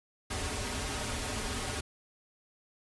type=noise with comb filter; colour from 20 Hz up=pink; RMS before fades=-35 dBFS; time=0.3-1.81 s; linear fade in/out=10 ms; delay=5.9 ms; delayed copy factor=-0.8; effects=resampled to 24000 Hz